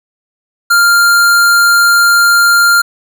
square tone, 1396.9 Hz, F6, in tune, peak -6 dBFS, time 0.7-2.82 s, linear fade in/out 10 ms, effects none

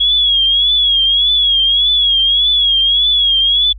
sine tone with vibrato, 3322 Hz, G#7, in tune, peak -9 dBFS, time 0-3.73 s, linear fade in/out 10 ms, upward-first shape triangle, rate 1.7 Hz, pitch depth 94 cents each way, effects added 50 Hz sine -29 dBFS peak until 3.78 s

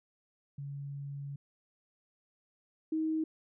sine tone pair in turn, 140.9 / 316.3 Hz, C#3 / D#4, +29 / +29 cents, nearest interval octave + major second, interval 1400 cents, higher second, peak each -38 / -29 dBFS, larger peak second, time 0.58-1.36 / 2.92-3.24 s, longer first, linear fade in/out 5 ms, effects none

